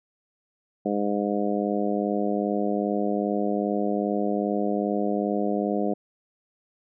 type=harmonic tone; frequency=102.5 Hz; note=G#2; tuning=22 cents flat; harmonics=2 / 3 / 4 / 5 / 6 / 7; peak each=-27 / -29 / -30 / -31 / -32 / -32 dBFS; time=0.85-5.94 s; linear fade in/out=10 ms; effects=none